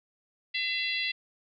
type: harmonic tone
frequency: 676 Hz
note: E5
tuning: 43 cents sharp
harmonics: 3 / 4 / 5 / 6 / 7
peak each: -33 / -32 / -35 / -36 / -41 dBFS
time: 0.54-1.12 s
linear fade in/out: 10 ms
effects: none

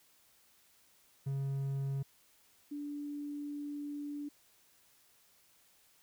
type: tone pair in turn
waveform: triangle / sine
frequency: 137.2 / 290.7 Hz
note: C#3 / D4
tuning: -17 / -18 cents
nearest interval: octave + minor second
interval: 1299 cents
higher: second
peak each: -31 / -38 dBFS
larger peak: first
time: 1.26-2.03 / 2.71-4.29 s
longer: second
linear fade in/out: 10 ms
effects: white hiss -67 dBFS RMS until 6.02 s

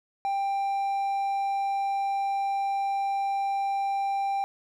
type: tone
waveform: triangle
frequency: 790 Hz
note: G5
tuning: 13 cents sharp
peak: -23 dBFS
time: 0.25-4.44 s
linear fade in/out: 0 ms
effects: none

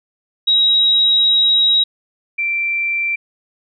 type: tone pair in turn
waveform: sine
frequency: 3827 / 2350 Hz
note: A#7 / D7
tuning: +45 / +1 cents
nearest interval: minor sixth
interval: 844 cents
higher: first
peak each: -10 / -16 dBFS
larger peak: first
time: 0.47-1.84 / 2.38-3.16 s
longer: first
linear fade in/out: 10 ms
effects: none

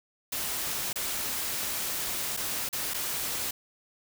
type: noise with dropouts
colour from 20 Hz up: white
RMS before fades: -32 dBFS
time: 0.32-3.51 s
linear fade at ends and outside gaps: 5 ms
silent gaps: 0.93-0.957 / 2.367-2.372 / 2.69-2.728 / 2.937-2.942 s
effects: none

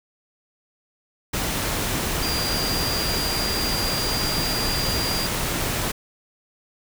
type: tone in noise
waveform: sine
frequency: 4778 Hz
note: D8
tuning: 29 cents sharp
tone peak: -26 dBFS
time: 2.22-5.27 s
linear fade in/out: 10 ms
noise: pink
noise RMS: -25 dBFS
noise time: 1.33-5.92 s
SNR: -4 dB
effects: none

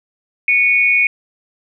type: tone pair together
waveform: sine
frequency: 2217 / 2459 Hz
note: C#7 / D#7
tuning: 0 / -21 cents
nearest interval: major second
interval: 179 cents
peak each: -13 dBFS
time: 0.48-1.07 s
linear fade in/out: 2 ms
effects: none

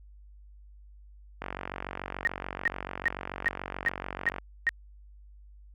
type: click train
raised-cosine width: 0.5 ms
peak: -19 dBFS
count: 140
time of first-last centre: 1.42-4.384 s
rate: 46.9 Hz
type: tone bursts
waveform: sine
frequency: 1864.7 Hz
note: A#6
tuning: in tune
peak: -21 dBFS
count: 7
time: 2.25-4.691 s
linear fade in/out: 0 ms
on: 23 ms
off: 380 ms
effects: added 50 Hz sine -49 dBFS peak until 5.74 s

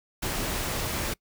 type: noise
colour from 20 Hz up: pink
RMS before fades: -30 dBFS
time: 0.22-1.14 s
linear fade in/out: 10 ms
effects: noise-tail reverb RT60 0.1 s tail -24 dB re dry

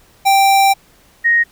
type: tone pair in turn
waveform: square / sine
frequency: 784 / 1870.1 Hz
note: G5 / A#6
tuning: 0 / +5 cents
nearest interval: octave + minor third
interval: 1505 cents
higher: second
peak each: -9 dBFS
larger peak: neither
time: 0.25-0.74 / 1.24-1.44 s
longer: first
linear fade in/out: 20 ms
effects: pink hiss -50 dBFS RMS until 1.51 s

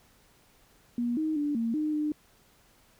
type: tone with pitch steps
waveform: sine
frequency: 239.5 / 312.8 / 292.6 / 229.3 / 305.4 / 301.3 Hz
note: A#3 / D#4 / D4 / A#3 / D#4 / D4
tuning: +47 / +9 / -6 / -28 / -32 / +44 cents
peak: -26 dBFS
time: 0.98-2.12 s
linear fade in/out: 2 ms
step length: 190 ms
effects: pink hiss -62 dBFS RMS until 2.99 s

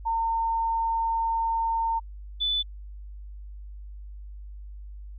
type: tone pair in turn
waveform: sine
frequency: 910 / 3489 Hz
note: A#5 / A7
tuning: -42 / -15 cents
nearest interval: octave + major seventh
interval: 2327 cents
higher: second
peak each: -23 dBFS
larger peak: neither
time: 0.05-2 / 2.4-2.63 s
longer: first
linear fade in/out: 20 ms
effects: added 50 Hz sine -38 dBFS peak until 5.18 s

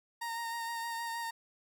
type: tone with vibrato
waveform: 30% pulse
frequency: 926 Hz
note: A#5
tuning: 12 cents flat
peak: -33 dBFS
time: 0.21-1.31 s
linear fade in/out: 10 ms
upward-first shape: sine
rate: 6.4 Hz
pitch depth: 21 cents each way
effects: none

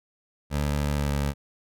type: tone with pitch glide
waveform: 20% pulse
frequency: 72.8 to 71.01 Hz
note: D2 to C#2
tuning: -15 to +42 cents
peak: -19 dBFS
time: 0.5-1.34 s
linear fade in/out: 50 ms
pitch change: -43 cents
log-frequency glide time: 0.93-1.14 s
effects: none

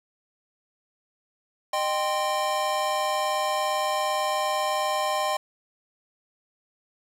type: chord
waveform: square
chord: C minor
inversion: first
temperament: equal with one note detuned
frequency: 612.3 / 784 / 1046.5 Hz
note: Eb5 / G5 / C6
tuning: -28 / 0 / 0 cents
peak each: -29 dBFS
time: 1.73-5.37 s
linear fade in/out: 5 ms
effects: low-pass 11000 Hz 12 dB/octave + 8-bit

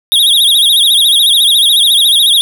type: tone with vibrato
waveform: square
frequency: 3520 Hz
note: A7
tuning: in tune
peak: -6 dBFS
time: 0.12-2.41 s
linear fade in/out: 0 ms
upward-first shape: sine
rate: 14 Hz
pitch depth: 150 cents each way
effects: none

